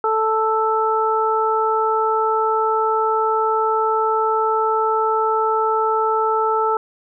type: harmonic tone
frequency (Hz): 440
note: A4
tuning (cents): 0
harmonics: 1 / 2 / 3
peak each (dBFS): -20 / -20 / -20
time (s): 0.04-6.77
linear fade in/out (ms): 2
effects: none